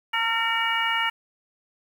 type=harmonic tone with a mistuned harmonic; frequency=456 Hz; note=A#4; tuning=38 cents flat; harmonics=2 / 3 / 4 / 5 / 6; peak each=-28 / -28 / -28 / -28 / -28 dBFS; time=0.13-1.1 s; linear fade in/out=10 ms; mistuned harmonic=6; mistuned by=+83 cents; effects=8-bit